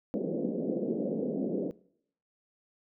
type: band-pass noise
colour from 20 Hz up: pink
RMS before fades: -32 dBFS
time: 0.14-1.71 s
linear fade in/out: 0 ms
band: 180 to 550 Hz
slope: 48 dB/octave
effects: noise-tail reverb RT60 0.7 s tail -22 dB re dry